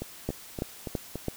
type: two click trains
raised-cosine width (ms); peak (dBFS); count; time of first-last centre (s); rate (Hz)
2; -15 / -20; 4 / 5; 0.29-1.283 / 0.02-1.156; 3.02 / 3.52
effects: white hiss -47 dBFS RMS until 1.36 s